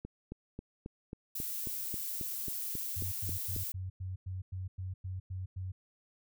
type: click train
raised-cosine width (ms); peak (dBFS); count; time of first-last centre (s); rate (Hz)
3; -28; 14; 0.05-3.564; 3.7
type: noise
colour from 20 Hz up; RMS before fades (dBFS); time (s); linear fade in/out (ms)
violet; -38; 1.35-3.72; 5
type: tone bursts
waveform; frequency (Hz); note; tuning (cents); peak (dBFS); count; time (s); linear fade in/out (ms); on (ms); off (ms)
sine; 93.1; F#2; +11; -36; 11; 2.96-5.72; 10; 160; 100
effects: none